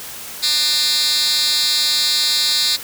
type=tone with high-pass filter; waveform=10% pulse; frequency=300 Hz; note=D4; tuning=37 cents sharp; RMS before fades=-17 dBFS; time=0.42-2.77 s; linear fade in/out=20 ms; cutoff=3900 Hz; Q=3.2; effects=white hiss -32 dBFS RMS until 2.83 s